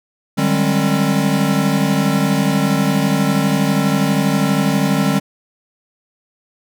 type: tone cluster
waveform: square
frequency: 151.6 / 191.9 / 204.2 / 269 Hz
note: D#3 / G3 / G#3 / C4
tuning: -45 / -37 / -29 / +48 cents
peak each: -20 dBFS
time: 0.37-5.2 s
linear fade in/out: 20 ms
effects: none